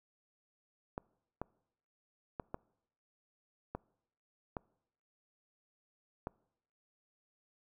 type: clicks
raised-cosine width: 1 ms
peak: -24 dBFS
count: 7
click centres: 0.979 / 1.416 / 2.398 / 2.544 / 3.75 / 4.568 / 6.271 s
effects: noise-tail reverb RT60 0.8 s tail -25 dB re dry